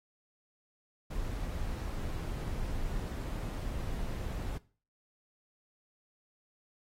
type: noise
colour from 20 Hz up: brown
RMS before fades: -36 dBFS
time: 1.1-4.58 s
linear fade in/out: 10 ms
effects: noise-tail reverb RT60 0.4 s tail -19 dB re dry + AAC 48 kbps